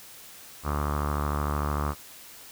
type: tone with low-pass filter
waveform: sawtooth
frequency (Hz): 73.3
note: D2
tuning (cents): -3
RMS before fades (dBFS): -28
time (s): 0.63-1.95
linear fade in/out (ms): 50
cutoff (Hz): 1200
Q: 5.6
effects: white hiss -47 dBFS RMS until 2.51 s